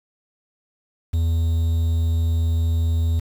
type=tone; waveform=triangle; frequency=82.41 Hz; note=E2; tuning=in tune; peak=-15 dBFS; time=1.13-3.2 s; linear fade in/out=10 ms; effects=7-bit